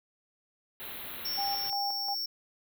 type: band-stop noise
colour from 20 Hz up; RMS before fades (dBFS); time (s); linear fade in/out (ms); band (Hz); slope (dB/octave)
white; -41; 0.8-1.7; 0; 4100 to 11000; 96
type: tone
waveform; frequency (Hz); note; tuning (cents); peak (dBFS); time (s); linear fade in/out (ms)
square; 5460; F8; -40; -32; 1.25-2.26; 5
type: tone with tremolo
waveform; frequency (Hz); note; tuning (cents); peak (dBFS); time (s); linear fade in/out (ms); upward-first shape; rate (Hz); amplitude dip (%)
sine; 800; G5; +35; -31; 1.37-2.15; 20; square; 2.8; 65
effects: none